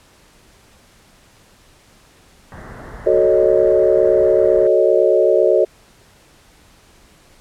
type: low-pass noise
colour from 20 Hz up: pink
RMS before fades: -35 dBFS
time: 2.52-4.67 s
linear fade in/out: 0 ms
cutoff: 2000 Hz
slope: 96 dB/octave
type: chord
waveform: sine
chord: D# half-diminished seventh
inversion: first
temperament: equal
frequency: 370 / 440 / 554.4 / 622.3 Hz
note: F#4 / A4 / C#5 / D#5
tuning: 0 / 0 / 0 / 0 cents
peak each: -16 dBFS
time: 3.06-5.65 s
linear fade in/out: 10 ms
effects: pink hiss -50 dBFS RMS until 7.4 s + low-pass 11000 Hz 12 dB/octave